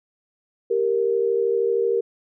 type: tone pair together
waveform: sine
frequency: 393.3 / 466.2 Hz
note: G4 / A#4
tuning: +6 / 0 cents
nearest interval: minor third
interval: 294 cents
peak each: -22 / -20 dBFS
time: 0.7-2.01 s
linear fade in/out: 10 ms
effects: none